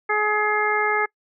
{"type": "harmonic tone", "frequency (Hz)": 422.2, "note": "G#4", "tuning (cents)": 29, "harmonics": [1, 2, 3, 4, 5], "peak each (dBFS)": [-25, -25, -25, -25, -25], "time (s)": [0.09, 1.06], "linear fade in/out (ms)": 10, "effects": ["noise-tail reverb RT60 0.1 s tail -25 dB re dry"]}